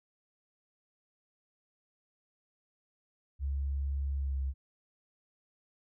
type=tone with pitch glide; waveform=sine; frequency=69.3 to 67.37 Hz; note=C#2 to C#2; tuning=0 to -49 cents; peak=-30 dBFS; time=3.39-4.54 s; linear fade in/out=50 ms; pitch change=-49 cents; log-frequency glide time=4.17-4.39 s; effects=none